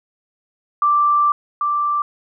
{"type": "tone pair in turn", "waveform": "sine", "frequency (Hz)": [1174.7, 1174.7], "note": ["D6", "D6"], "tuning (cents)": [0, 0], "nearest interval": "unison", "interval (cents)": 0, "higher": "neither", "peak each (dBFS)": [-12, -16], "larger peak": "first", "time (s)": [[0.82, 1.32], [1.61, 2.02]], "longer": "first", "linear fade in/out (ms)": 2, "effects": []}